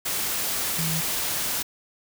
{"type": "tone in noise", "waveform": "sine", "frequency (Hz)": 161.2, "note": "E3", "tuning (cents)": -38, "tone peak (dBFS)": -27, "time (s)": [0.78, 1.01], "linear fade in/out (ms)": 10, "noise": "white", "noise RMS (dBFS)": -27, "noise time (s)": [0.05, 1.63], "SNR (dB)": -3, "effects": []}